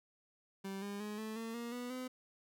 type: tone with pitch steps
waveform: 30% pulse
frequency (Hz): 194.3 / 202 / 209.9 / 218.2 / 226.8 / 235.8 / 245.1 / 254.8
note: G3 / G#3 / G#3 / A3 / A#3 / A#3 / B3 / C4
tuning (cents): -15 / -48 / +19 / -14 / -47 / +20 / -13 / -46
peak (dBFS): -38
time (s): 0.64-2.08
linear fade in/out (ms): 10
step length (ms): 180
effects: none